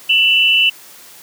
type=tone pair together; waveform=sine; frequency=2683 / 2960 Hz; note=E7 / F#7; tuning=+30 / 0 cents; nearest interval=major second; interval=170 cents; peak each=-12 dBFS; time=0.09-0.7 s; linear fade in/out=10 ms; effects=white hiss -40 dBFS RMS until 1.22 s + high-pass 150 Hz 12 dB/octave